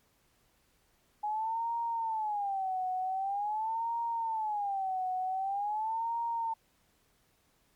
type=tone with vibrato; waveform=sine; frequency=830.6 Hz; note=G#5; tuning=in tune; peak=-30 dBFS; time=1.23-6.54 s; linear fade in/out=10 ms; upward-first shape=sine; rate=0.45 Hz; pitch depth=200 cents each way; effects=pink hiss -70 dBFS RMS until 7.75 s + MP3 96 kbps